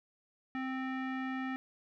square tone with low-pass filter, 261.6 Hz, C4, in tune, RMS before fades -37 dBFS, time 0.55-1.56 s, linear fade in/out 0 ms, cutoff 2000 Hz, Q 2.8, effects none

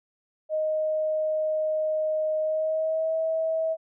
sine tone with pitch glide, 622.3 to 644.2 Hz, D#5 to E5, 0 to -40 cents, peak -23 dBFS, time 0.49-3.77 s, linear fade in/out 50 ms, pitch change +60 cents, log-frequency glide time 2.4-3.15 s, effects none

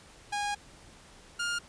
sawtooth tone pair in turn, 820 / 1411.3 Hz, G#5 / F6, -22 / +18 cents, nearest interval major sixth, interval 940 cents, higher second, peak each -26 dBFS, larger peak neither, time 0.32-0.55 / 1.39-1.59 s, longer first, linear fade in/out 10 ms, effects pink hiss -54 dBFS RMS until 1.68 s + resampled to 22050 Hz

